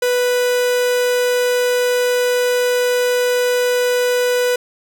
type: tone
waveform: 45% pulse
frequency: 493.9 Hz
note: B4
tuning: in tune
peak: -14 dBFS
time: 0.02-4.56 s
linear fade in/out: 5 ms
effects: none